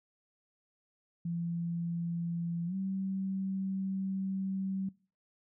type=tone with pitch glide; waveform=sine; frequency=170 to 191.92 Hz; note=F3 to G3; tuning=-46 to -36 cents; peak=-32 dBFS; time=1.25-4.89 s; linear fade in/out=5 ms; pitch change=+210 cents; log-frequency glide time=2.66-2.75 s; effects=noise-tail reverb RT60 0.4 s tail -22 dB re dry